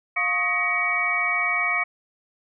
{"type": "tone cluster", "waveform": "sine", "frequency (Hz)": [707, 1097, 1250, 1902, 2257], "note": ["F5", "C#6", "D#6", "A#6", "C#7"], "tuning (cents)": [21, -18, 8, 34, 31], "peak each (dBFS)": [-31, -31, -30, -29, -22], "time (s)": [0.16, 1.84], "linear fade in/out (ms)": 10, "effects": []}